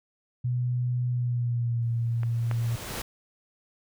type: tone with pitch glide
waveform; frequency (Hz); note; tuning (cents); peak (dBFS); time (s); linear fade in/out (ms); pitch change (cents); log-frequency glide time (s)
sine; 123.47 to 116.74; B2 to A#2; 0 to +3; -24; 0.44-2.76; 10; -97; 1.1-1.87
type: noise with exponential growth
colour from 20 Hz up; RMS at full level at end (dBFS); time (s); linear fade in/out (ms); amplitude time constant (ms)
pink; -32; 1.82-3.02; 5; 260
type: clicks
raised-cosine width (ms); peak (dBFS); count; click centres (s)
0.5; -25 / -19; 2; 2.233 / 2.513
effects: none